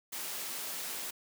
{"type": "noise", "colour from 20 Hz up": "white", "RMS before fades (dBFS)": -39, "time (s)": [0.12, 1.11], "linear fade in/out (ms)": 10, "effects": ["high-pass 200 Hz 12 dB/octave"]}